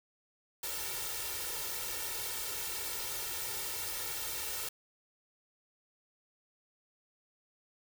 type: noise with comb filter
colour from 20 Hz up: white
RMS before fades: -38 dBFS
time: 0.63-4.69 s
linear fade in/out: 5 ms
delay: 2.2 ms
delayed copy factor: +1
effects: none